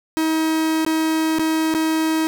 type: tone with dropouts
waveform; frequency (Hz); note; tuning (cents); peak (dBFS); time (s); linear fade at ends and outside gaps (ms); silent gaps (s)
45% pulse; 318.2; D#4; +39; -17; 0.17-2.27; 0; 0.849-0.864 / 1.386-1.394 / 1.74-1.748
effects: none